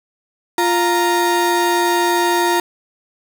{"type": "tone pair together", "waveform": "35% pulse", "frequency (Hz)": [349.2, 932.3], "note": ["F4", "A#5"], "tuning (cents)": [0, 0], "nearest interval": "octave + perfect fourth", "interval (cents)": 1700, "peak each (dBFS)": -15, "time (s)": [0.58, 2.6], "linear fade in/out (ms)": 2, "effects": []}